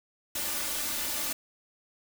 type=noise with comb filter; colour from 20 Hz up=white; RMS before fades=-32 dBFS; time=0.35-1.33 s; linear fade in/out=5 ms; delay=3.4 ms; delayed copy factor=+0.75; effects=none